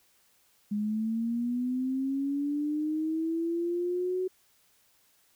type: linear sweep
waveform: sine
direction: up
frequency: 205.3 to 372.9 Hz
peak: -27 dBFS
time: 0.71-4.28 s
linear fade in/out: 10 ms
effects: white hiss -66 dBFS RMS until 5.35 s